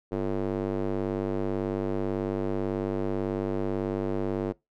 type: tone with band-pass filter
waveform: square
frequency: 49.09 Hz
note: G1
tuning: 3 cents sharp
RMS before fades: -29 dBFS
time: 0.11-4.53 s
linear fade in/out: 20 ms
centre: 400 Hz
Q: 1.7
effects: noise-tail reverb RT60 0.2 s tail -22 dB re dry